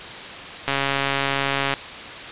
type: click train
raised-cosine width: 0.3 ms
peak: -5 dBFS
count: 147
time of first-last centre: 0.68-1.738 s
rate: 138 Hz
effects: white hiss -34 dBFS RMS until 2.31 s + resampled to 8000 Hz